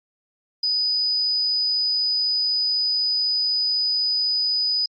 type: tone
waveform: sine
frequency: 4978 Hz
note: D#8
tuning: in tune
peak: -19 dBFS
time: 0.63-4.86 s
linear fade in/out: 5 ms
effects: Opus 48 kbps